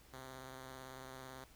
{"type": "tone with vibrato", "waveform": "5% pulse", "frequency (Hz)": 130.81, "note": "C3", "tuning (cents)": 0, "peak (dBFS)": -38, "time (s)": [0.13, 1.44], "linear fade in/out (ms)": 2, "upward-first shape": "sine", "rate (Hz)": 18, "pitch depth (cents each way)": 25, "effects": ["added 60 Hz sine -65 dBFS peak until 1.55 s", "pink hiss -64 dBFS RMS until 1.55 s"]}